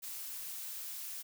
blue noise, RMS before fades -43 dBFS, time 0.02-1.23 s, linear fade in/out 20 ms, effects none

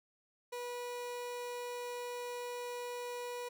30% pulse tone, 487.4 Hz, B4, 23 cents flat, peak -37 dBFS, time 0.52-3.49 s, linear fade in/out 10 ms, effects none

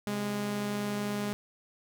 sawtooth tone pair together, 129.7 / 205.9 Hz, C3 / G#3, -15 / -15 cents, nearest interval minor sixth, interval 800 cents, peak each -37 / -27 dBFS, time 0.07-1.33 s, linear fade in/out 0 ms, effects none

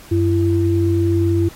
sine tone pair together, 94.6 / 337.1 Hz, F#2 / E4, +39 / +39 cents, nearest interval octave + minor seventh, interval 2200 cents, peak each -16 dBFS, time 0.11-1.49 s, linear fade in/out 10 ms, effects pink hiss -42 dBFS RMS until 1.55 s + AAC 48 kbps

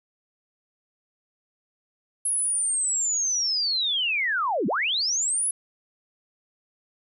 sine linear two-way sweep, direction down then up, 10690 to 166.8 to 10690 Hz, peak -22 dBFS, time 2.25-5.51 s, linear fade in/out 5 ms, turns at 4.67 s, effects none

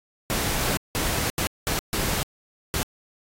pink noise bursts at uneven times, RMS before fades -25 dBFS, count 6, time 0.3-0.77 / 0.95-1.3 / 1.38-1.47 / 1.67-1.79 / 1.93-2.23 / 2.74-2.83 s, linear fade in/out 0 ms, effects AAC 48 kbps

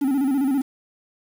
triangle tone with vibrato, 272.4 Hz, C#4, 30 cents flat, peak -16 dBFS, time 0.01-0.62 s, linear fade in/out 10 ms, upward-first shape square, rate 15 Hz, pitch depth 79 cents each way, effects 7-bit

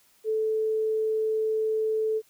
sine tone, 437.4 Hz, A4, 10 cents flat, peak -23 dBFS, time 0.24-2.22 s, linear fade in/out 50 ms, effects white hiss -62 dBFS RMS until 2.29 s

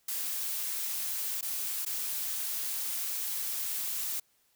blue noise with dropouts, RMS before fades -34 dBFS, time 0.08-4.2 s, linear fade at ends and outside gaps 5 ms, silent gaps 1.411-1.426 / 1.851-1.862 s, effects white hiss -70 dBFS RMS until 4.55 s

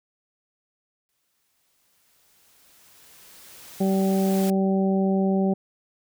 white noise with exponential growth, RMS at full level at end -35 dBFS, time 1.09-4.5 s, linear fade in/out 0 ms, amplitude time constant 740 ms
harmonic tone, 192.5 Hz, G3, 31 cents flat, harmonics 1 / 2 / 3 / 4, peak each -20 / -26 / -30 / -32 dBFS, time 3.8-5.54 s, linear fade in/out 10 ms
effects none

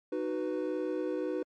triangle chord, B major, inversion first, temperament just, 308.7 / 370.4 / 493.9 Hz, D#4 / F#4 / B4, -14 / +2 / 0 cents, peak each -33 dBFS, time 0.12-1.43 s, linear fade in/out 5 ms, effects MP3 48 kbps

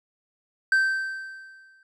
triangle tone with exponential decay, 1556 Hz, G6, 13 cents flat, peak -14 dBFS, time 0.72-1.83 s, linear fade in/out 2 ms, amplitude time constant 240 ms, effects resampled to 24000 Hz

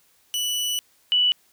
sawtooth / sine tone pair in turn, 2960 / 2960 Hz, F#7 / F#7, 0 / 0 cents, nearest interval unison, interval 0 cents, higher neither, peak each -20 / -16 dBFS, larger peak second, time 0.34-0.79 / 1.12-1.32 s, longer first, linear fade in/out 0 ms, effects white hiss -61 dBFS RMS until 1.52 s

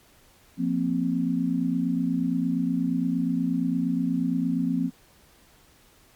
sine chord, F suspended fourth, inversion none, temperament equal, 174.61 / 233.1 / 261.6 Hz, F3 / Bb3 / C4, 0 / 0 / 0 cents, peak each -27 / -28 / -25 dBFS, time 0.57-4.91 s, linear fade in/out 50 ms, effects pink hiss -57 dBFS RMS until 6.15 s + MP3 96 kbps

